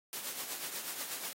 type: noise with tremolo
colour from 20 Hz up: white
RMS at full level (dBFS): -38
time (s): 0.13-1.33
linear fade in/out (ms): 0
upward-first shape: triangle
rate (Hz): 8.2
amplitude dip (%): 60
effects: high-pass 200 Hz 12 dB/octave + AAC 48 kbps